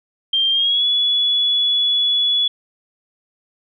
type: tone with pitch glide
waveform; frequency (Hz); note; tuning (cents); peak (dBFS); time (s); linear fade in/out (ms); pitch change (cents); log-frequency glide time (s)
sine; 3177 to 3405; G7 to G#7; +23 to +42; -14; 0.33-2.48; 5; +119; 0.51-0.85
effects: none